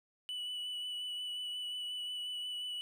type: tone with vibrato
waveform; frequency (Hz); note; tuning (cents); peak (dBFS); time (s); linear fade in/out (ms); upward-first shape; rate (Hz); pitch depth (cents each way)
triangle; 2963; F#7; +2; -36; 0.29-2.81; 0; sine; 5.6; 16
effects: none